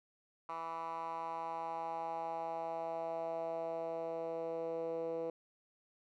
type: tone with band-pass filter sweep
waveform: 10% pulse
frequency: 164.81 Hz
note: E3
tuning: in tune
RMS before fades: -40 dBFS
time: 0.49-5.3 s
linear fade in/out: 2 ms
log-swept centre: 1100 to 470 Hz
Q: 3.8
effects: none